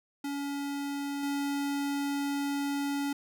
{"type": "tone with level steps", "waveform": "square", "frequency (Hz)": 282.5, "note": "C#4", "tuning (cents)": 33, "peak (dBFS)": [-33, -30], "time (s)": [0.24, 3.13], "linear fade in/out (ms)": 5, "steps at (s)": 1.23, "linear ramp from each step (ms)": 2, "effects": []}